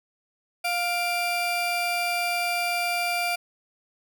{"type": "tone pair together", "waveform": "35% pulse", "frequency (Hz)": [702, 2361], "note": ["F5", "D7"], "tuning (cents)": [9, 9], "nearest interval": "octave + major sixth", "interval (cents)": 2100, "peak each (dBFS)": -25, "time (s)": [0.64, 3.36], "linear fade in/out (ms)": 10, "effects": []}